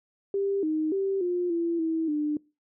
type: tone with pitch steps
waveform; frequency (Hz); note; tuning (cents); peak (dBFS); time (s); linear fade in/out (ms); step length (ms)
sine; 396 / 311.6 / 389.5 / 354.7 / 337.6 / 323.7 / 299; G4 / D#4 / G4 / F4 / E4 / E4 / D4; +18 / +3 / -11 / +27 / +41 / -31 / +31; -24; 0.34-2.37; 2; 290
effects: noise-tail reverb RT60 0.3 s tail -25 dB re dry